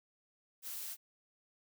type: noise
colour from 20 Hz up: blue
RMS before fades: -43 dBFS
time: 0.62-0.97 s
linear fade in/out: 50 ms
effects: none